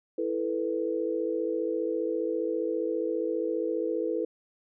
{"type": "chord", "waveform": "sine", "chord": "E suspended fourth", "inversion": "none", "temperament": "just", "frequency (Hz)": [329.6, 439.5, 494.4], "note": ["E4", "A4", "B4"], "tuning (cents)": [0, -2, 2], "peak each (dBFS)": [-31, -31, -31], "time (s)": [0.18, 4.25], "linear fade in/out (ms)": 5, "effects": []}